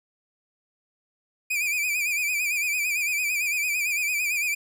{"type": "tone with vibrato", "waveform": "45% pulse", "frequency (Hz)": 2407, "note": "D7", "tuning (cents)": 42, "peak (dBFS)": -23, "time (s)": [1.5, 4.55], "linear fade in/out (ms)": 10, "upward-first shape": "sine", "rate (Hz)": 8.9, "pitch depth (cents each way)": 82, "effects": []}